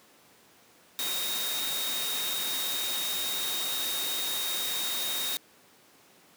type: tone in noise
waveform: sine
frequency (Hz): 3729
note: A#7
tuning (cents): 0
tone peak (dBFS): -32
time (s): 0.99-5.37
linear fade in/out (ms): 0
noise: white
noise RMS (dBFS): -33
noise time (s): 0.99-5.37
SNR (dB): -2
effects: pink hiss -58 dBFS RMS until 6.36 s + high-pass 200 Hz 12 dB/octave